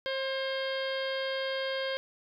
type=harmonic tone with a mistuned harmonic; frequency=534 Hz; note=C5; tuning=35 cents sharp; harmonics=1 / 2 / 3 / 4 / 5 / 6 / 7 / 8 / 9; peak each=-32 / -43 / -38 / -42 / -50 / -39 / -47 / -48 / -46 dBFS; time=0.06-1.97 s; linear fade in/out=0 ms; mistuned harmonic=2; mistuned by=-24 cents; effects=11-bit